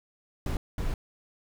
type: noise bursts at uneven times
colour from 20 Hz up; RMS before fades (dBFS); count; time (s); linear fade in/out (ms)
brown; -29; 2; 0.46-0.57 / 0.78-0.94; 2
effects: none